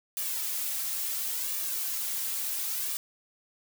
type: noise with flanger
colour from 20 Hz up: blue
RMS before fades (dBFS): -32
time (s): 0.17-2.97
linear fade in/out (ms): 0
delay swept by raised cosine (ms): 1.7 to 3.8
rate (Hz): 0.72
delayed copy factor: +0.65
effects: none